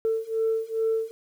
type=beating tone pair; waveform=sine; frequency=445.5 / 447.9 Hz; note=A4 / A4; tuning=+22 / +31 cents; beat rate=2.4 Hz; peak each=-26 / -25 dBFS; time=0.05-1.11 s; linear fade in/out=0 ms; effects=tanh soft clip ceiling -17 dBFS + 9-bit